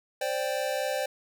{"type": "chord", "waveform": "square", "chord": "C suspended second", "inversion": "none", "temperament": "equal", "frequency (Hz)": [523.3, 587.3, 784], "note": ["C5", "D5", "G5"], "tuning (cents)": [0, 0, 0], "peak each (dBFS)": [-32, -32, -35], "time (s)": [0.21, 1.06], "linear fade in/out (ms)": 5, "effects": []}